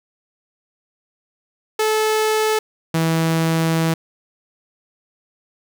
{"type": "tone pair in turn", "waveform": "sawtooth", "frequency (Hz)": [433.7, 163.02], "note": ["A4", "E3"], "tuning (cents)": [-25, -19], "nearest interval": "octave + perfect fourth", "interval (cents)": 1694, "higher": "first", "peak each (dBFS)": -12, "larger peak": "neither", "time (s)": [[1.79, 2.59], [2.94, 3.94]], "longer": "second", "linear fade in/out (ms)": 5, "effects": []}